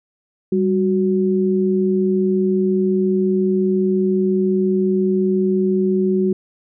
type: tone pair together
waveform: sine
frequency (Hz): 195.64 / 370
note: G3 / F#4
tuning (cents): -3 / 0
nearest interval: major seventh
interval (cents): 1103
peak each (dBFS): -17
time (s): 0.52-6.33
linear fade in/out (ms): 5
effects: none